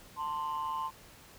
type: tone pair together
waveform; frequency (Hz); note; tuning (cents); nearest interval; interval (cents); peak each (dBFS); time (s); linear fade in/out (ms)
sine; 891.5 / 1046.5; A5 / C6; +22 / 0; minor third; 278; -35 / -32; 0.16-0.91; 50
effects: tanh soft clip ceiling -29 dBFS + pink hiss -55 dBFS RMS until 1.38 s